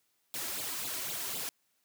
white noise with flanger, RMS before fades -37 dBFS, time 0.34-1.49 s, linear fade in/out 0 ms, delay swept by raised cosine 0.25 to 3.15 ms, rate 3.9 Hz, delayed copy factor +0.75, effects white hiss -75 dBFS RMS until 1.84 s + high-pass 100 Hz 12 dB/octave

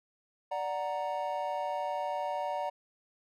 triangle chord, D augmented, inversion none, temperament equal, 587.3 / 740 / 932.3 Hz, D5 / F#5 / A#5, 0 / 0 / 0 cents, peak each -34 dBFS, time 0.51-2.7 s, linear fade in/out 10 ms, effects none

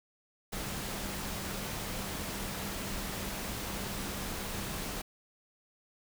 sine tone in noise, 196.9 Hz, G3, 8 cents sharp, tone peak -45 dBFS, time 0.52-5.02 s, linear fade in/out 10 ms, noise pink, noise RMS -38 dBFS, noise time 0.52-5.02 s, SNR -10 dB, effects none

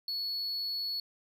triangle tone, 4395 Hz, C#8, 16 cents flat, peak -31 dBFS, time 0.08-1 s, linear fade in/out 2 ms, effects none

